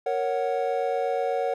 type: chord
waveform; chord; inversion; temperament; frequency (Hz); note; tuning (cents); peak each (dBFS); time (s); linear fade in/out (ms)
triangle; F# major; first; equal; 466.2 / 554.4 / 740; A#4 / C#5 / F#5; 0 / 0 / 0; -26; 0.06-1.54; 5
effects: none